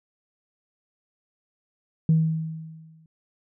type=tone with exponential decay; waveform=sine; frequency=160 Hz; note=D#3; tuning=49 cents sharp; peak=-13 dBFS; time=2.09-3.06 s; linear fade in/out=2 ms; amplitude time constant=210 ms; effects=tanh soft clip ceiling -11 dBFS